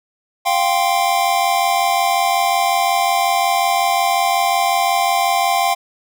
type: chord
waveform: square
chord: F suspended second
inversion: none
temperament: equal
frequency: 698.5 / 784 / 1046.5 Hz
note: F5 / G5 / C6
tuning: 0 / 0 / 0 cents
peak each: -19 / -18 / -22 dBFS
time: 0.45-5.75 s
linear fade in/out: 20 ms
effects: none